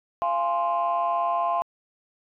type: chord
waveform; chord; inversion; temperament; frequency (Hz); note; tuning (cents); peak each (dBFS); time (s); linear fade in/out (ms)
sine; F minor; none; equal with one note detuned; 689.2 / 830.6 / 1046.5; F5 / Ab5 / C6; -23 / 0 / 0; -24 / -29 / -24; 0.22-1.62; 0
effects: tanh soft clip ceiling -16 dBFS